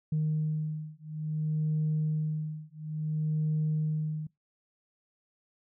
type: beating tone pair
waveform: sine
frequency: 154.2 / 154.78 Hz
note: D#3 / D#3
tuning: -15 / -9 cents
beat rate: 0.58 Hz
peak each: -30 dBFS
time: 0.12-4.27 s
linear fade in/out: 5 ms
effects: noise-tail reverb RT60 0.2 s tail -24 dB re dry + tanh soft clip ceiling -22 dBFS